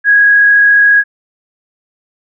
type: tone with frequency modulation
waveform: sine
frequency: 1654 Hz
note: G#6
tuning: 8 cents flat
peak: -4 dBFS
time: 0.04-1.04 s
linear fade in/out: 50 ms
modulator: 34.4 Hz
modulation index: 0.47
effects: none